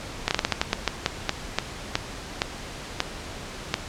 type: slowing click train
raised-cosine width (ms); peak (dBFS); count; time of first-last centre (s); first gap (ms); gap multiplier
0.2; -3; 16; 0.28-3.741; 29; 1.26
effects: pink hiss -37 dBFS RMS until 3.88 s + low-pass 7000 Hz 12 dB/octave